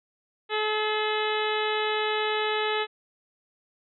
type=harmonic tone with a mistuned harmonic; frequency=429 Hz; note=A4; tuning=44 cents flat; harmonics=1 / 2 / 3 / 4 / 5 / 6 / 7 / 8 / 9; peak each=-28 / -31 / -33 / -34 / -35 / -36 / -36 / -37 / -38 dBFS; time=0.49-2.87 s; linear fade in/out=50 ms; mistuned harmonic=5; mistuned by=-34 cents; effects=none